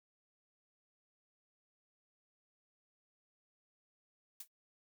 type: noise with exponential decay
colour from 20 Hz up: blue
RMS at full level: -41 dBFS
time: 4.4-4.48 s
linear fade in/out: 5 ms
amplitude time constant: 17 ms
effects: noise-tail reverb RT60 0.1 s tail -25 dB re dry